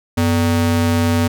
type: ring-modulated tone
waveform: square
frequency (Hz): 170.2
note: F3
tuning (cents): -44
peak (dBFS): -11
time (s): 0.17-1.28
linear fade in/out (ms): 10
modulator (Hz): 75.2
effects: none